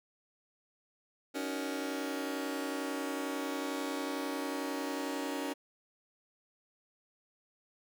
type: chord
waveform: sawtooth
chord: D# minor seventh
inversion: third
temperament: just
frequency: 280 / 311.1 / 373.4 / 466.7 Hz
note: C#4 / D#4 / F#4 / A#4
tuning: +18 / 0 / +16 / +2 cents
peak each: -33 / -37 / -39 / -39 dBFS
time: 1.34-5.54 s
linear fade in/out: 20 ms
effects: none